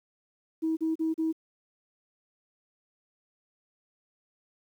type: tone bursts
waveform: sine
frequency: 321.1 Hz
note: E4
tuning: 45 cents flat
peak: -24 dBFS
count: 4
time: 0.62-1.328 s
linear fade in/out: 20 ms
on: 150 ms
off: 36 ms
effects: tanh soft clip ceiling -20 dBFS + 10-bit